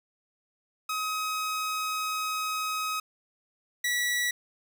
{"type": "tone pair in turn", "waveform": "sawtooth", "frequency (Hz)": [1267, 1944.1], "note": ["D#6", "B6"], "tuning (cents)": [31, -28], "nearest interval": "perfect fifth", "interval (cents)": 741, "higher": "second", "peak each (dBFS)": [-25, -22], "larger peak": "second", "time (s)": [[0.89, 3], [3.84, 4.31]], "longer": "first", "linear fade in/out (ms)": 5, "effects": []}